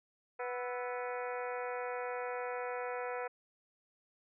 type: harmonic tone with a mistuned harmonic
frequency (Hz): 246.9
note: B3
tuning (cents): 0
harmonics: 2 / 3 / 4 / 5 / 6 / 7 / 8 / 9 / 10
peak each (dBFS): -39 / -43 / -45 / -47 / -49 / -50 / -51 / -52 / -53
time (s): 0.39-3.28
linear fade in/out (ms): 10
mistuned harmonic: 5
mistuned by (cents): +120
effects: none